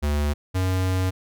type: tone pair in turn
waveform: square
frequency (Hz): 73.42 / 93.01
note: D2 / F#2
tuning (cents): 0 / +10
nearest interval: major third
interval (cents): 410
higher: second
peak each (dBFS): -21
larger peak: neither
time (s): 0.02-0.34 / 0.54-1.11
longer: second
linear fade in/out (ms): 20
effects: none